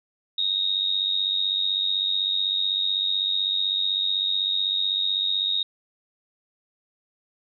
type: tone with amplitude modulation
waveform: sine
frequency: 3740 Hz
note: A#7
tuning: 5 cents sharp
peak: -18 dBFS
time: 0.38-5.63 s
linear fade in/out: 5 ms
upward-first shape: sine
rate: 95.9 Hz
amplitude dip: 75%
effects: none